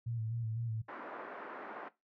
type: tone with vibrato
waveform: sine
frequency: 113.8 Hz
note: A#2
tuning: 41 cents flat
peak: -35 dBFS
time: 0.06-0.82 s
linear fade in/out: 10 ms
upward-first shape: square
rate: 4 Hz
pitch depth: 45 cents each way
type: band-pass noise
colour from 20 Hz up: white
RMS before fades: -46 dBFS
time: 0.88-1.89 s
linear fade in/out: 10 ms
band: 250 to 1500 Hz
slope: 24 dB/octave
effects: noise-tail reverb RT60 0.2 s tail -17 dB re dry